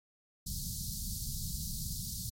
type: band-stop noise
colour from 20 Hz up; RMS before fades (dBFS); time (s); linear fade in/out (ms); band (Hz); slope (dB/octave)
pink; -38; 0.46-2.3; 10; 200 to 4200; 48
effects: MP3 64 kbps